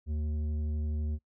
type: tone with tanh clipping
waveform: sine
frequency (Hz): 76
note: D#2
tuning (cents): -40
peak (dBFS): -31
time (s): 0.06-1.19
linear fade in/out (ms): 50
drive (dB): 9
effects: noise-tail reverb RT60 0.1 s tail -24 dB re dry